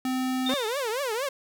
square tone, 257.7 Hz, C4, 26 cents flat, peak -26 dBFS, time 0.05-0.54 s, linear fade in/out 2 ms
sine tone with exponential decay, 3639 Hz, A#7, 42 cents flat, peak -26 dBFS, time 0.46-1.11 s, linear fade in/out 5 ms, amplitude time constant 140 ms
sawtooth tone with vibrato, 496.5 Hz, B4, 9 cents sharp, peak -23 dBFS, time 0.49-1.29 s, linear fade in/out 5 ms, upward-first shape triangle, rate 4.3 Hz, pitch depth 300 cents each way
effects none

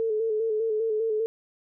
sine tone with vibrato, 440 Hz, A4, in tune, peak -23 dBFS, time 0-1.26 s, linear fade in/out 0 ms, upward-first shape square, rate 5 Hz, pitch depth 43 cents each way, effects none

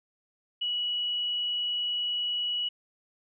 sine tone, 2930 Hz, F#7, 18 cents flat, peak -27 dBFS, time 0.61-2.69 s, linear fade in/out 10 ms, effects none

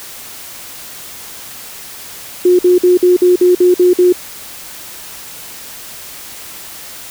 sine tone bursts, 359.3 Hz, F4, 49 cents sharp, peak -5 dBFS, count 9, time 2.45-4.126 s, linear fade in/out 5 ms, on 140 ms, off 52 ms, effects white hiss -31 dBFS RMS until 7.1 s

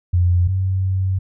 sine tone pair in turn, 88.5 / 94.53 Hz, F2 / F#2, +23 / +38 cents, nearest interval minor second, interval 115 cents, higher second, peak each -12 / -16 dBFS, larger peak first, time 0.13-0.48 / 0.48-1.19 s, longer second, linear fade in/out 10 ms, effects none

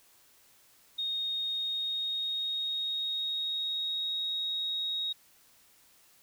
sine tone with pitch glide, 3716 to 3770 Hz, A#7 to A#7, -6 to +19 cents, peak -30 dBFS, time 0.98-5.13 s, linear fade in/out 10 ms, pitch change +25 cents, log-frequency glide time 1.41-4.16 s, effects white hiss -62 dBFS RMS until 6.22 s

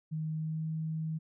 sine tone with pitch glide, 156.9 to 158.72 Hz, D#3 to D#3, +15 to +35 cents, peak -32 dBFS, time 0.11-1.19 s, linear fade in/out 20 ms, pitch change +20 cents, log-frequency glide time 0.35-0.65 s, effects none

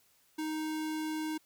square tone, 311.7 Hz, D#4, 3 cents sharp, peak -34 dBFS, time 0.38-1.38 s, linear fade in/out 10 ms, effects white hiss -68 dBFS RMS until 1.45 s

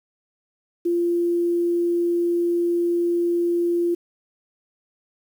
sine tone with quantisation, 345.2 Hz, F4, 20 cents flat, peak -18 dBFS, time 0.85-3.95 s, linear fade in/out 10 ms, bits 8, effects none

